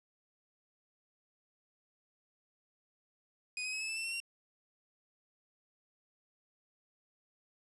sawtooth tone with pitch steps, 2489 / 2525 / 2562 / 2599 / 2637 / 2675 / 2714 / 2754 Hz, D#7 / D#7 / E7 / E7 / E7 / E7 / E7 / F7, 0 / +25 / -50 / -25 / 0 / +25 / +50 / -25 cents, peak -33 dBFS, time 3.57-4.202 s, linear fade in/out 2 ms, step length 79 ms, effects resampled to 24000 Hz + 10-bit

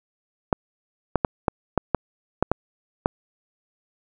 clicks, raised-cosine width 1 ms, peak -4 dBFS, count 9, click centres 0.528 / 1.157 / 1.248 / 1.482 / 1.777 / 1.947 / 2.426 / 2.516 / 3.059 s, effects none

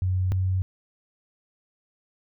sine tone pair in turn, 92.5 / 93.41 Hz, F#2 / F#2, 0 / +17 cents, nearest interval unison, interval 17 cents, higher second, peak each -21 dBFS, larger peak neither, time 0.02-0.32 / 0.32-0.62 s, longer neither, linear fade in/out 0 ms, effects none

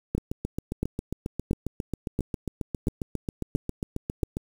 two click trains, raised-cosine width 3 ms, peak -16 / -12 dBFS, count 32 / 7, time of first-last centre 0.18-4.369 / 0.15-4.232 s, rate 7.4 / 1.47 Hz, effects 7-bit

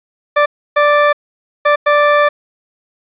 20% pulse tone bursts at uneven times, 587.3 Hz, D5, in tune, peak -3 dBFS, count 4, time 0.36-0.46 / 0.76-1.13 / 1.65-1.76 / 1.86-2.29 s, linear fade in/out 10 ms, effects resampled to 8000 Hz + 7-bit

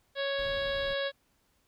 harmonic tone, 554.4 Hz, C#5, in tune, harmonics 1 / 2 / 3 / 4 / 5 / 6 / 7 / 8 / 9, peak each -31 / -43 / -36 / -46 / -46 / -40 / -40 / -49 / -52 dBFS, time 0.15-1.12 s, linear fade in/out 50 ms
brown noise, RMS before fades -45 dBFS, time 0.38-0.94 s, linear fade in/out 10 ms
effects pink hiss -71 dBFS RMS until 1.67 s

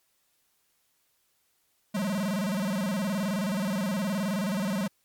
square tone with vibrato, 196 Hz, G3, in tune, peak -27 dBFS, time 1.94-4.88 s, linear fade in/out 10 ms, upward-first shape square, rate 19 Hz, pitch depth 140 cents each way, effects white hiss -71 dBFS RMS until 5.04 s + MP3 96 kbps

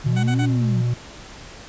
sine linear two-way sweep, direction up then down, 136.8 to 293.7 to 168.5 Hz, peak -22 dBFS, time 0.04-0.82 s, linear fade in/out 10 ms, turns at 0.43 s
triangle tone with pitch glide, 122.4 to 121.06 Hz, B2 to B2, -15 to -34 cents, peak -16 dBFS, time 0.06-0.94 s, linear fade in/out 5 ms, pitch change -19 cents, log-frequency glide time 0.35-0.41 s
15% pulse tone bursts, 747 Hz, F#5, 16 cents sharp, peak -21 dBFS, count 3, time 0.16-0.461 s, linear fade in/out 10 ms, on 75 ms, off 38 ms
effects pink hiss -40 dBFS RMS until 1.68 s + resampled to 16000 Hz

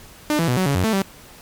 sawtooth tone with pitch steps, 300.3 / 166.4 / 123.8 / 186.5 / 140.2 / 91.4 / 221.3 / 194.2 Hz, D4 / E3 / B2 / F#3 / C#3 / F#2 / A3 / G3, +39 / +17 / +5 / +14 / +20 / -21 / +10 / -16 cents, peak -13 dBFS, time 0.3-1.02 s, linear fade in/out 0 ms, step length 90 ms, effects pink hiss -44 dBFS RMS until 1.41 s + MP3 96 kbps

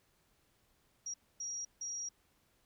sine tone bursts at uneven times, 5690 Hz, F8, 31 cents sharp, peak -38 dBFS, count 3, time 1.06-1.14 / 1.4-1.65 / 1.81-2.09 s, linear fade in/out 5 ms, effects pink hiss -73 dBFS RMS until 2.65 s

